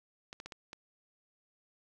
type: clicks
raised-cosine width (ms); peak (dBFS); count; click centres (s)
0.2; -27; 5; 0.329 / 0.401 / 0.46 / 0.522 / 0.731
effects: none